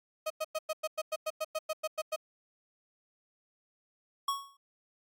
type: tone bursts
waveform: 35% pulse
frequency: 628 Hz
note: D#5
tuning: 16 cents sharp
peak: -29 dBFS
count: 14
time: 0.26-2.162 s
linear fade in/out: 10 ms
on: 43 ms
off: 100 ms
type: tone with exponential decay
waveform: square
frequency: 1108.7 Hz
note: C#6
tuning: in tune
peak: -27 dBFS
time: 4.28-4.57 s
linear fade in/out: 5 ms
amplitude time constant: 63 ms
effects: AAC 64 kbps